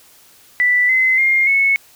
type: tone with pitch steps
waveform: sine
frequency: 1975.5 / 2048 / 2122 / 2200 Hz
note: B6 / C7 / C7 / C#7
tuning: 0 / -38 / +24 / -14 cents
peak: -11 dBFS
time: 0.6-1.76 s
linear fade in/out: 0 ms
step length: 290 ms
effects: white hiss -48 dBFS RMS until 1.95 s